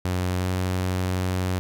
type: tone with pitch glide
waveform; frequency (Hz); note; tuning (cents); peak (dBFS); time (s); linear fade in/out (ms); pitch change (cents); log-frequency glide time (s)
sawtooth; 90.9 to 92.12; F#2 to F#2; -30 to -7; -19; 0.05-1.59; 0; +23; 0.38-0.45
effects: none